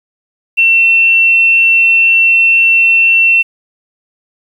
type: tone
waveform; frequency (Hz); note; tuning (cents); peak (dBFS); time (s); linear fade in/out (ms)
sine; 2701; E7; +42; -5; 0.57-3.43; 20
effects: 7-bit